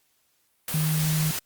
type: tone in noise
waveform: sine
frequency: 155.9 Hz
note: D#3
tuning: 4 cents sharp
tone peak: -22 dBFS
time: 0.74-1.31 s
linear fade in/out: 2 ms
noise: white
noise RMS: -30 dBFS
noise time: 0.68-1.39 s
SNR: +5 dB
effects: white hiss -68 dBFS RMS until 1.45 s + Opus 48 kbps